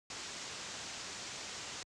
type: low-pass noise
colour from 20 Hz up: white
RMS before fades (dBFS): -45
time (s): 0.1-1.83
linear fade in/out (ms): 2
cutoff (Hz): 7500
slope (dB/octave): 48
effects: high-pass 60 Hz 12 dB/octave